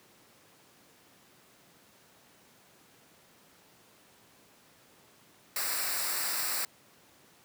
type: noise with comb filter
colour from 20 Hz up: white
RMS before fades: -32 dBFS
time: 5.56-6.65 s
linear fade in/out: 2 ms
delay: 0.31 ms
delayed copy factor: -0.7
effects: pink hiss -60 dBFS RMS until 7.44 s + high-pass 150 Hz 12 dB/octave